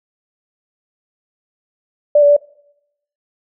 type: tone with pitch steps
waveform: sine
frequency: 589 / 577 / 582 Hz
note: D5 / D5 / D5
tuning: +5 / -31 / -16 cents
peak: -6 dBFS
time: 2.15-2.366 s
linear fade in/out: 5 ms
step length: 72 ms
effects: noise-tail reverb RT60 0.8 s tail -23 dB re dry